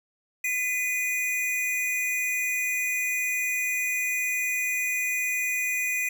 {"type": "tone pair together", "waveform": "square", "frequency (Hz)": [2021, 2460], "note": ["B6", "D#7"], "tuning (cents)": [39, -20], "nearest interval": "minor third", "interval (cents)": 341, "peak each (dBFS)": [-31, -27], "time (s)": [0.44, 6.09], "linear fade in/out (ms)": 5, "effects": []}